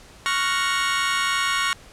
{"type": "chord", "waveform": "25% pulse", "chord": "Gb major seventh", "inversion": "second", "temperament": "equal", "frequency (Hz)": [1108.7, 1396.9, 1480, 1864.7], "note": ["Db6", "F6", "Gb6", "Bb6"], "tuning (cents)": [0, 0, 0, 0], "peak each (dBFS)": [-20, -24, -25, -23], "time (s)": [0.26, 1.73], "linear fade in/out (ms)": 0, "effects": ["pink hiss -47 dBFS RMS until 1.92 s", "low-pass 9000 Hz 12 dB/octave"]}